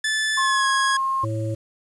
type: tone with pitch glide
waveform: sawtooth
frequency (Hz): 1744 to 1659.5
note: A6 to G#6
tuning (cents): -16 to -2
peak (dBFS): -17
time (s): 0.04-0.97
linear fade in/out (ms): 5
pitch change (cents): -86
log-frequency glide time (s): 0.38-0.66
type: tone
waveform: sine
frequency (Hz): 1069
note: C6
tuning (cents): +37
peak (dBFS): -20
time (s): 0.37-1.25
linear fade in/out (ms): 10
type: harmonic tone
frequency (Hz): 110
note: A2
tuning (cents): 0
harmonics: 1 / 3 / 5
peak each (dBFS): -24 / -31 / -31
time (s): 1.23-1.55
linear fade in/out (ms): 10
effects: resampled to 24000 Hz + 8-bit